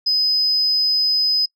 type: tone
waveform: sine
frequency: 5030 Hz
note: D#8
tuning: 18 cents sharp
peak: -14 dBFS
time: 0.06-1.46 s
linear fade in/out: 10 ms
effects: noise-tail reverb RT60 0.1 s tail -22 dB re dry + tanh soft clip ceiling -10 dBFS